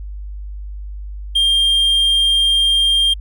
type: tone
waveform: triangle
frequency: 3200 Hz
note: G7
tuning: 35 cents sharp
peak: -10 dBFS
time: 1.35-3.14 s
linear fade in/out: 10 ms
effects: added 50 Hz sine -26 dBFS peak until 3.2 s